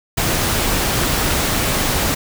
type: noise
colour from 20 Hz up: pink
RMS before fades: -18 dBFS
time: 0.17-2.15 s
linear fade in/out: 10 ms
effects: none